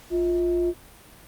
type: tone with frequency modulation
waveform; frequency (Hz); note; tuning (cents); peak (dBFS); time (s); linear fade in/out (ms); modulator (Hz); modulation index
sine; 350.2; F4; +5; -20; 0.1-0.74; 50; 293; 0.33
effects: pink hiss -49 dBFS RMS until 1.27 s + Opus 48 kbps